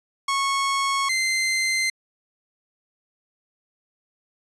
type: tone pair in turn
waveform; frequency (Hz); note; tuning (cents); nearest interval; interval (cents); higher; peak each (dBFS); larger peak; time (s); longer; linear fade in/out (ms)
sawtooth; 1100 / 2077; C#6 / C7; -14 / -13; major seventh; 1101; second; -17; neither; 0.28-1.09 / 1.09-1.9; neither; 5
effects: resampled to 22050 Hz